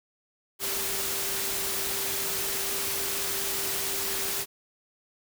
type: tone in noise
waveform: sine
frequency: 392 Hz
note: G4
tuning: in tune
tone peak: -40 dBFS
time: 0.59-4.46 s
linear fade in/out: 50 ms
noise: white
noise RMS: -30 dBFS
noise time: 0.59-4.46 s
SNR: -13 dB
effects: none